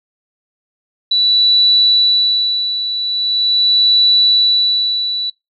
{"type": "tone with tremolo", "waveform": "sine", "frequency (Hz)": 3951, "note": "B7", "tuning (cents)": 0, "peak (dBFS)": -7, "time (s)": [1.11, 5.3], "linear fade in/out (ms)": 5, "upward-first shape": "sine", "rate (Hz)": 0.42, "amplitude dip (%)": 65, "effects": ["noise-tail reverb RT60 0.2 s tail -23 dB re dry"]}